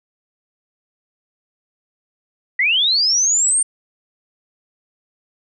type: linear sweep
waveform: sine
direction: up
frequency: 1905 to 8870 Hz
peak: -13 dBFS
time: 2.59-3.63 s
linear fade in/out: 5 ms
effects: none